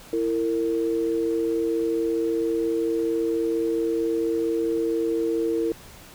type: tone pair together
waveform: sine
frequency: 332.8 / 457.2 Hz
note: E4 / A#4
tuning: +17 / -34 cents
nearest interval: perfect fourth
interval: 549 cents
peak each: -24 dBFS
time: 0.13-5.72 s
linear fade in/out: 2 ms
effects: pink hiss -46 dBFS RMS until 6.14 s